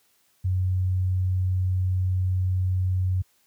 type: tone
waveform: sine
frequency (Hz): 92.5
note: F#2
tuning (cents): 0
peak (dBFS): -20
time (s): 0.44-3.22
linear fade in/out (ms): 10
effects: white hiss -65 dBFS RMS until 3.46 s + high-pass 60 Hz 12 dB/octave